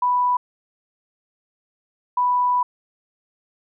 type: tone pair in turn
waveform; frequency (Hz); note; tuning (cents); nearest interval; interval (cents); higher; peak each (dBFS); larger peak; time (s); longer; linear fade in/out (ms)
sine; 987.8 / 987.8; B5 / B5; 0 / 0; unison; 0; neither; -16 / -16; neither; 0.02-0.37 / 2.17-2.63; second; 5
effects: none